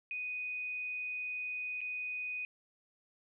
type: tone with dropouts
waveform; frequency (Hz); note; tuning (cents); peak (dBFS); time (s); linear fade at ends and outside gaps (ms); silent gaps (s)
sine; 2489; D#7; 0; -36; 0.11-2.45; 1; 1.807-1.814
effects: none